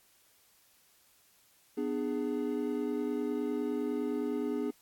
triangle chord, G# diminished, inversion first, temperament just, 249.2 / 299 / 415.3 Hz, B3 / D4 / G#4, +16 / +31 / 0 cents, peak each -33 dBFS, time 1.77-4.71 s, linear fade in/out 10 ms, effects white hiss -65 dBFS RMS until 4.81 s + AAC 64 kbps

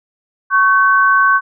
sine tone pair together, 1108.7 / 1531.2 Hz, C#6 / G6, 0 / -41 cents, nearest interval tritone, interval 559 cents, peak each -11 dBFS, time 0.5-1.41 s, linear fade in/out 50 ms, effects none

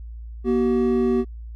triangle tone pair together, 239.4 / 380 Hz, A#3 / F#4, +46 / +46 cents, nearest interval minor sixth, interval 800 cents, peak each -18 dBFS, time 0.44-1.25 s, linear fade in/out 50 ms, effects added 57 Hz sine -33 dBFS peak until 1.55 s

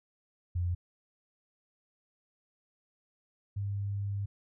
sine tone pair in turn, 88 / 100.34 Hz, F2 / G2, +14 / +41 cents, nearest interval major second, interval 227 cents, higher second, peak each -28 / -31 dBFS, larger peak first, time 0.55-0.75 / 3.56-4.26 s, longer second, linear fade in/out 10 ms, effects none

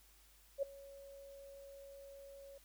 sine tone with ADSR envelope, 554.4 Hz, C#5, in tune, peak -31 dBFS, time 0.58-2.58 s, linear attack 46 ms, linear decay 7 ms, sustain -21 dB, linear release 4 ms, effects added 50 Hz sine -67 dBFS peak until 2.64 s + white hiss -67 dBFS RMS until 2.64 s

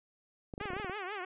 clicks, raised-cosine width 2 ms, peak -28 dBFS, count 10, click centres 0.538 / 0.579 / 0.612 / 0.656 / 0.704 / 0.734 / 0.766 / 0.799 / 0.846 / 0.897 s
10% pulse tone with vibrato, 391.3 Hz, G4, 3 cents flat, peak -29 dBFS, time 0.6-1.25 s, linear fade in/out 5 ms, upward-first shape triangle, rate 6.1 Hz, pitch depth 190 cents each way
effects resampled to 8000 Hz

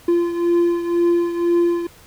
triangle beating tone pair, 344.1 / 346.1 Hz, F4 / F4, -26 / -16 cents, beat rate 2 Hz, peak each -14 / -20 dBFS, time 0.08-1.87 s, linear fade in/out 5 ms, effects pink hiss -47 dBFS RMS until 2.06 s

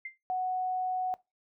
sine tone with exponential decay, 2091 Hz, C7, 2 cents flat, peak -34 dBFS, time 0.05-0.18 s, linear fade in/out 5 ms, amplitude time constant 28 ms
sine tone, 740 Hz, F#5, in tune, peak -28 dBFS, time 0.3-1.14 s, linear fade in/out 0 ms
effects noise-tail reverb RT60 0.2 s tail -20 dB re dry

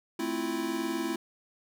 square chord, F major seventh, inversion first, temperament equal, 220 / 261.6 / 329.6 / 349.2 Hz, A3 / C4 / E4 / F4, 0 / 0 / 0 / 0 cents, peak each -39 / -37 / -33 / -38 dBFS, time 0.19-1.16 s, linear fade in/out 5 ms, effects none

